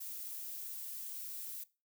violet noise, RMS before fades -44 dBFS, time 0-1.64 s, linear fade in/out 10 ms, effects noise-tail reverb RT60 0.3 s tail -20 dB re dry

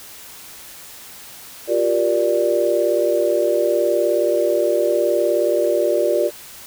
sine chord, G minor seventh, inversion third, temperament just, 352.8 / 392 / 470.4 / 588 Hz, F4 / G4 / Bb4 / D5, +18 / 0 / +16 / +2 cents, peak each -21 / -23 / -22 / -18 dBFS, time 1.67-6.31 s, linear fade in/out 50 ms, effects white hiss -39 dBFS RMS until 6.66 s

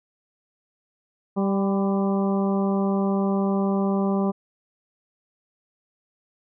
harmonic tone with a mistuned harmonic, 196 Hz, G3, in tune, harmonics 1 / 2 / 3 / 4 / 5 / 6, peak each -21 / -27 / -31 / -33 / -35 / -37 dBFS, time 1.36-4.32 s, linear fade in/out 20 ms, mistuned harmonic 5, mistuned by +40 cents, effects none

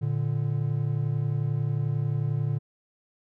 triangle tone pair together, 115.18 / 146.4 Hz, A#2 / D3, -20 / -5 cents, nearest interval major third, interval 415 cents, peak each -25 dBFS, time 0.01-2.59 s, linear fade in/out 20 ms, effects none

